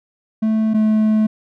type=tone pair in turn; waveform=triangle; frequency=219.1 / 216.3 Hz; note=A3 / A3; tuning=-7 / -29 cents; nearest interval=unison; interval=22 cents; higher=first; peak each=-12 / -10 dBFS; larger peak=second; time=0.42-0.74 / 0.74-1.27 s; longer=second; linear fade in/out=10 ms; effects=none